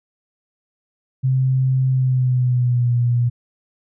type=tone with pitch glide; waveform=sine; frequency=130.81 to 120.65 Hz; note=C3 to B2; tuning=0 to -40 cents; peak=-14 dBFS; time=1.23-3.3 s; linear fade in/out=20 ms; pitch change=-140 cents; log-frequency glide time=1.9-2.93 s; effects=none